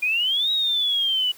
sine exponential two-way sweep, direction up then down, 2400 to 3837 to 2937 Hz, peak -19 dBFS, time 0.02-1.32 s, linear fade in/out 10 ms, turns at 0.51 s, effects white hiss -48 dBFS RMS until 1.37 s + high-pass 100 Hz 12 dB/octave

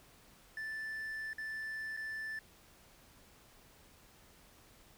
triangle tone with dropouts, 1760 Hz, A6, in tune, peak -37 dBFS, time 0.57-2.39 s, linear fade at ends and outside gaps 2 ms, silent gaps 1.332-1.382 / 1.966-1.973 s, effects pink hiss -62 dBFS RMS until 4.97 s

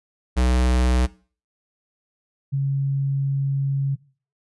square / sine tone pair in turn, 62.3 / 137.81 Hz, B1 / C#3, +16 / -10 cents, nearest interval octave + major second, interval 1374 cents, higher second, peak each -17 / -19 dBFS, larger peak first, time 0.36-1.07 / 2.52-3.96 s, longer second, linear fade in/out 20 ms, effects noise-tail reverb RT60 0.4 s tail -20 dB re dry + resampled to 24000 Hz

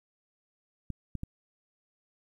clicks, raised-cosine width 5 ms, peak -23 dBFS, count 3, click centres 0.903 / 1.153 / 1.234 s, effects 10-bit

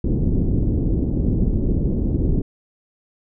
pink low-pass noise, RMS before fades -19 dBFS, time 0.04-2.42 s, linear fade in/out 5 ms, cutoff 350 Hz, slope 24 dB/octave, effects none

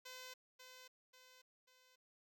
5% pulse tone with echo, 510 Hz, C5, 44 cents flat, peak -39 dBFS, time 0.05-0.34 s, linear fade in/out 10 ms, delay 540 ms, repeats 3, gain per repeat -6 dB, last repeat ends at 1.96 s, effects none

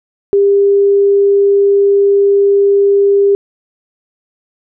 sine tone, 400 Hz, G4, 35 cents sharp, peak -6 dBFS, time 0.33-3.35 s, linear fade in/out 0 ms, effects none

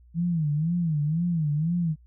sine tone with vibrato, 160.3 Hz, E3, 48 cents flat, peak -22 dBFS, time 0.14-1.96 s, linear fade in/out 50 ms, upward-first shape sine, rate 2 Hz, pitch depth 160 cents each way, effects added 60 Hz sine -51 dBFS peak until 2.06 s

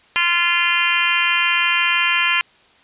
harmonic tone, 345.9 Hz, F4, 17 cents flat, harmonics 3 / 4 / 5 / 6 / 7 / 8 / 9, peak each -24 / -25 / -23 / -23 / -21 / -21 / -23 dBFS, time 0.16-2.41 s, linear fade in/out 0 ms, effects white hiss -52 dBFS RMS until 2.83 s + resampled to 8000 Hz

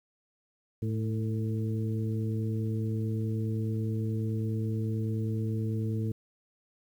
harmonic tone with a mistuned harmonic, 109.4 Hz, A2, 9 cents flat, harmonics 1 / 2 / 3 / 4, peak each -29 / -35 / -39 / -41 dBFS, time 0.82-6.12 s, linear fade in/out 5 ms, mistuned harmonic 4, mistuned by +36 cents, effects 10-bit

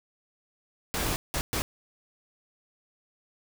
pink noise bursts at uneven times, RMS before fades -29 dBFS, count 3, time 0.94-1.16 / 1.34-1.41 / 1.53-1.62 s, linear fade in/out 0 ms, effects none

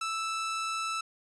sawtooth tone, 1318.5 Hz, E6, in tune, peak -27 dBFS, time 0.01-1.01 s, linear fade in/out 5 ms, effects resampled to 22050 Hz

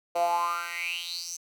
10% pulse tone with high-pass filter sweep, 171.8 Hz, F3, 28 cents flat, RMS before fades -30 dBFS, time 0.15-1.37 s, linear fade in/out 10 ms, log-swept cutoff 590 to 6500 Hz, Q 8, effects none

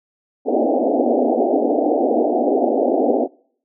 pink band-pass noise, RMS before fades -17 dBFS, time 0.45-3.28 s, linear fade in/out 50 ms, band 240 to 780 Hz, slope 96 dB/octave, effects noise-tail reverb RT60 0.6 s tail -26 dB re dry

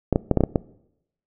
clicks, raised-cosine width 2 ms, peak -4 dBFS, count 7, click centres 0.127 / 0.159 / 0.313 / 0.373 / 0.407 / 0.437 / 0.558 s, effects noise-tail reverb RT60 0.8 s tail -21 dB re dry

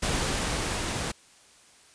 pink noise with level ramp, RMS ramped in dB -27 to -31 dBFS, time 0.02-1.12 s, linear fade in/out 10 ms, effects white hiss -56 dBFS RMS until 1.94 s + resampled to 22050 Hz

